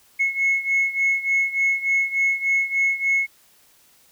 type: beating tone pair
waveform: sine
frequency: 2182 / 2185.4 Hz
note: C#7 / C#7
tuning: -28 / -25 cents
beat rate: 3.4 Hz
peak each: -19 / -22 dBFS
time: 0.19-3.27 s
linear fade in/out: 20 ms
effects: tanh soft clip ceiling -13 dBFS + white hiss -56 dBFS RMS until 4.11 s